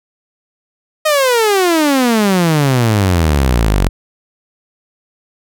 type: exponential sweep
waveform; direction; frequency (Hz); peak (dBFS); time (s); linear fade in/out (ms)
sawtooth; down; 631 to 43.65; -6; 1.05-3.89; 10
effects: none